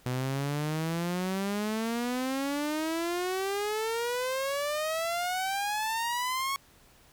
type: exponential sweep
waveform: sawtooth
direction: up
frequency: 123.9 to 1108.7 Hz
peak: -25 dBFS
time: 0.06-6.56 s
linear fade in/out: 0 ms
effects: pink hiss -59 dBFS RMS until 7.12 s